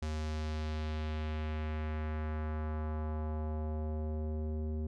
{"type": "tone with low-pass filter sweep", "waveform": "square", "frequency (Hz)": 77.4, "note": "D#2", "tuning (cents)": -9, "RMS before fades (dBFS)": -36, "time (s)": [0.02, 4.87], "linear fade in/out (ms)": 5, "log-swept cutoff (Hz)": [6700, 360], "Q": 1.3, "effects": []}